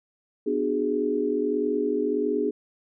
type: chord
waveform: sine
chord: G# half-diminished seventh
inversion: first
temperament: just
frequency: 249.2 / 299 / 373.8 / 415.3 Hz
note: B3 / D4 / F#4 / G#4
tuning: +16 / +31 / +18 / 0 cents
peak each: -30 / -28 / -31 / -25 dBFS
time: 0.46-2.51 s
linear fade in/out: 10 ms
effects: none